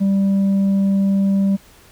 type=tone with tanh clipping; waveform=sine; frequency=196 Hz; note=G3; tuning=in tune; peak=-14 dBFS; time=0-1.57 s; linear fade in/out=20 ms; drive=3 dB; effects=pink hiss -48 dBFS RMS until 1.91 s